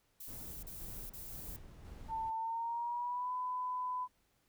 violet noise bursts, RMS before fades -48 dBFS, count 3, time 0.2-1.564 s, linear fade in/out 5 ms, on 430 ms, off 37 ms
brown noise with tremolo, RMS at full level -49 dBFS, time 0.27-2.31 s, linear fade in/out 20 ms, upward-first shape square, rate 1.9 Hz, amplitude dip 35%
sine tone with pitch glide, 893 to 1002.4 Hz, A5 to B5, +25 to +25 cents, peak -35 dBFS, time 2.08-4.08 s, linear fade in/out 50 ms, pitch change +200 cents, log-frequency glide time 2.34-3.32 s
effects pink hiss -75 dBFS RMS until 4.48 s

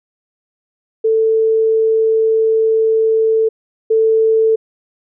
sine tone pair in turn, 443.8 / 443.8 Hz, A4 / A4, +15 / +15 cents, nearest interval unison, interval 0 cents, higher neither, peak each -10 / -9 dBFS, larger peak second, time 1.04-3.49 / 3.9-4.56 s, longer first, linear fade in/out 10 ms, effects none

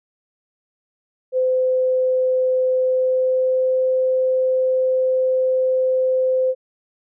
sine tone with pitch glide, 513 to 516.3 Hz, C5 to C5, -34 to -23 cents, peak -15 dBFS, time 1.32-6.55 s, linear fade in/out 50 ms, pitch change +11 cents, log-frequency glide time 2.73-3.82 s, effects none

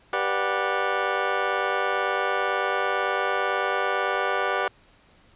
20% pulse chord, G major seventh, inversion none, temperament just, 392 / 490 / 588 / 735 Hz, G4 / B4 / D5 / F#5, 0 / -14 / +2 / -12 cents, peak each -24 dBFS, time 0.13-4.68 s, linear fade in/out 2 ms, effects pink hiss -57 dBFS RMS until 5.35 s + resampled to 8000 Hz

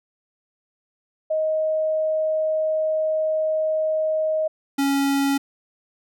sine / square tone pair in turn, 627 / 277.5 Hz, D#5 / C#4, +13 / +2 cents, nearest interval octave + major second, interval 1411 cents, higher first, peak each -19 dBFS, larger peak neither, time 1.3-4.48 / 4.78-5.38 s, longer first, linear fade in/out 10 ms, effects none

